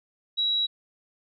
sine tone, 3880 Hz, B7, 31 cents flat, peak -22 dBFS, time 0.37-0.67 s, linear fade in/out 20 ms, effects none

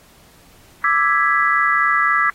sine chord, E dominant seventh, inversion third, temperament equal, 1174.7 / 1318.5 / 1661.2 / 1975.5 Hz, D6 / E6 / G#6 / B6, 0 / 0 / 0 / 0 cents, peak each -19 dBFS, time 0.84-2.3 s, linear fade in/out 2 ms, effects pink hiss -50 dBFS RMS until 2.34 s + AAC 48 kbps

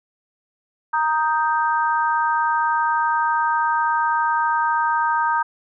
sine chord, Eb major, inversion second, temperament equal, 932.3 / 1244.5 / 1568 Hz, Bb5 / Eb6 / G6, 0 / 0 / 0 cents, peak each -19 / -23 / -24 dBFS, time 0.93-5.43 s, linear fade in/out 10 ms, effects none

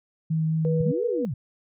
sine tone with vibrato, 159.1 Hz, D#3, 39 cents sharp, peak -21 dBFS, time 0.3-0.92 s, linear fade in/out 10 ms, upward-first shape triangle, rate 4.8 Hz, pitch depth 11 cents each way
sine tone, 486.4 Hz, B4, 26 cents flat, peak -25 dBFS, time 0.65-1.25 s, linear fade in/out 0 ms
sine linear two-way sweep, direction up then down, 103.83 to 476 to 103.83 Hz, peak -26 dBFS, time 0.8-1.34 s, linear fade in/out 5 ms, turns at 1.06 s
effects none

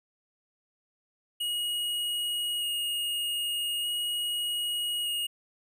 square tone with vibrato, 2877 Hz, F#7, 49 cents flat, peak -29 dBFS, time 1.4-5.27 s, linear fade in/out 10 ms, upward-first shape square, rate 0.41 Hz, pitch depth 9 cents each way, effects none

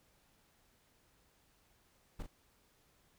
brown noise with echo, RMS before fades -40 dBFS, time 2.19-2.23 s, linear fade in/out 10 ms, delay 37 ms, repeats 1, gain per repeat -6 dB, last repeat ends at 2.267 s, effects pink hiss -71 dBFS RMS until 3.18 s

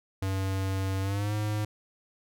square tone with pitch glide, 96 to 105.91 Hz, G2 to G#2, -36 to +34 cents, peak -28 dBFS, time 0.22-1.65 s, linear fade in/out 5 ms, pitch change +170 cents, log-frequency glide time 1.01-1.34 s, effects none

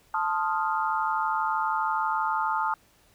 sine chord, F dominant seventh, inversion first, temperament equal, 880 / 1046.5 / 1244.5 / 1396.9 Hz, A5 / C6 / Eb6 / F6, 0 / 0 / 0 / 0 cents, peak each -27 / -33 / -29 / -32 dBFS, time 0.14-2.74 s, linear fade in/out 2 ms, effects pink hiss -61 dBFS RMS until 3.14 s

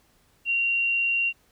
sine tone, 2758 Hz, F7, 22 cents flat, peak -21 dBFS, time 0.45-1.33 s, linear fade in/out 50 ms, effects pink hiss -63 dBFS RMS until 1.51 s

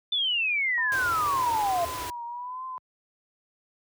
sine exponential sweep, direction down, 3556 to 669 Hz, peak -23 dBFS, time 0.12-1.85 s, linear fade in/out 5 ms
sine tone with vibrato, 988 Hz, B5, in tune, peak -33 dBFS, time 0.78-2.78 s, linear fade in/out 0 ms, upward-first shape triangle, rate 1.2 Hz, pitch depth 92 cents each way
pink band-stop noise, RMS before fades -36 dBFS, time 0.92-2.1 s, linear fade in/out 0 ms, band 130 to 280 Hz, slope 48 dB/octave
effects high-pass 80 Hz 12 dB/octave

